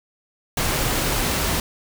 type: noise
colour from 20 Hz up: pink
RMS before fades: -22 dBFS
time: 0.57-1.6 s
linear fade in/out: 2 ms
effects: none